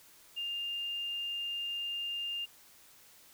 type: tone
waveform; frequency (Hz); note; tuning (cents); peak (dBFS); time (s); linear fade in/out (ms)
sine; 2805; F7; +7; -34; 0.36-2.46; 20
effects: white hiss -59 dBFS RMS until 3.33 s